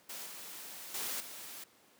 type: noise with level steps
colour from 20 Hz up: white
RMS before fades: -44 / -47 / -38 / -47 dBFS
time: 0.09-1.64 s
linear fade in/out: 5 ms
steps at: 0.26 / 0.94 / 1.2 s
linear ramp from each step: 5 ms
effects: pink hiss -64 dBFS RMS until 1.99 s + high-pass 200 Hz 12 dB/octave